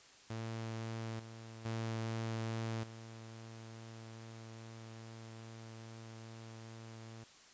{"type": "tone with level steps", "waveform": "sawtooth", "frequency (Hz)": 112.8, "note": "A2", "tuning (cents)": 44, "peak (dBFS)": [-36, -45, -33, -45], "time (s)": [0.3, 7.24], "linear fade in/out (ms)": 5, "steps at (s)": [1.19, 1.65, 2.83], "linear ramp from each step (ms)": 5, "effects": ["white hiss -60 dBFS RMS until 7.53 s", "resampled to 16000 Hz"]}